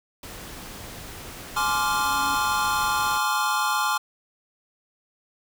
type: noise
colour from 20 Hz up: pink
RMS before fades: -39 dBFS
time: 0.23-3.18 s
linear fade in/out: 2 ms
type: tone with exponential growth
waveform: sine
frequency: 277.2 Hz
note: C#4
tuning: in tune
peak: -34 dBFS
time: 1.15-2.35 s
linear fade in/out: 2 ms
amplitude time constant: 260 ms
type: chord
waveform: square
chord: D half-diminished seventh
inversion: second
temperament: equal with one note detuned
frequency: 845.6 / 1046.5 / 1174.7 / 1396.9 Hz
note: Ab5 / C6 / D6 / F6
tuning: +31 / 0 / 0 / 0 cents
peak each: -28 dBFS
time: 1.56-3.98 s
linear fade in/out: 10 ms
effects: none